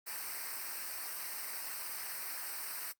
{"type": "noise with comb filter", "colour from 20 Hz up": "white", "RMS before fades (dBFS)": -41, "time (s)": [0.06, 2.93], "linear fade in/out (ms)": 20, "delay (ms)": 0.29, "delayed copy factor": -1, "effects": ["noise-tail reverb RT60 0.1 s tail -22 dB re dry", "Opus 32 kbps"]}